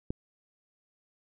click, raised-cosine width 3 ms, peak -19 dBFS, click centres 0.105 s, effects none

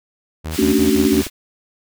sawtooth tone bursts, 79.4 Hz, D#2, 36 cents sharp, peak -20 dBFS, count 5, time 0.44-1.242 s, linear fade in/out 20 ms, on 130 ms, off 38 ms
pink high-pass noise, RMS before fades -28 dBFS, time 0.5-1.3 s, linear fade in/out 50 ms, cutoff 2000 Hz, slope 12 dB/octave
sine chord, D major seventh, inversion second, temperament equal with one note detuned, 220 / 277.2 / 293.7 / 378.9 Hz, A3 / C#4 / D4 / F#4, 0 / 0 / 0 / +41 cents, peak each -18 dBFS, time 0.58-1.22 s, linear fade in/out 10 ms
clicks, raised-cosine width 2 ms, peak -19 dBFS, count 2, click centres 1.266 / 1.269 s
effects none

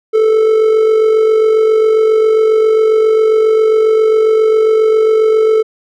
triangle tone with amplitude modulation, 438.8 Hz, A4, 5 cents flat, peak -3 dBFS, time 0.13-5.63 s, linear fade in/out 20 ms, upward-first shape sine, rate 47.4 Hz, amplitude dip 45%, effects none

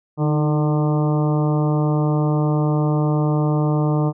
harmonic tone with a mistuned harmonic, 150 Hz, D3, 37 cents sharp, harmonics 1 / 2 / 3 / 4 / 5 / 6 / 7 / 8, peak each -17 / -23 / -27 / -29 / -31 / -33 / -34 / -35 dBFS, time 0.17-4.13 s, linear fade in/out 50 ms, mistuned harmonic 2, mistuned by +48 cents, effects none

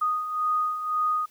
sine beating tone pair, 1239 / 1240.9 Hz, D#6 / D#6, -8 / -5 cents, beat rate 1.9 Hz, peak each -31 / -24 dBFS, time 0.01-1.26 s, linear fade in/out 10 ms, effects white hiss -59 dBFS RMS until 1.3 s

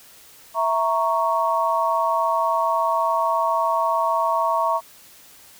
sine chord, A# diminished, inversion second, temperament equal, 659.3 / 932.3 / 1108.7 Hz, E5 / A#5 / C#6, 0 / 0 / 0 cents, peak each -23 / -22 / -22 dBFS, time 0.54-4.81 s, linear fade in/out 50 ms, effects white hiss -48 dBFS RMS until 5.59 s

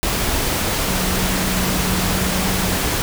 sine tone in noise, 185 Hz, F#3, in tune, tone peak -23 dBFS, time 0.88-2.77 s, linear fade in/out 0 ms, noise pink, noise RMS -20 dBFS, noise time 0.03-3.02 s, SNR -6 dB, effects none

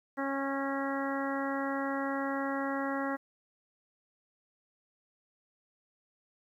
harmonic tone, 274.4 Hz, C#4, 17 cents flat, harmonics 1 / 2 / 3 / 4 / 5 / 6 / 7, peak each -34 / -37 / -39 / -40 / -41 / -42 / -42 dBFS, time 0.17-3.17 s, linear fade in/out 20 ms, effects 11-bit

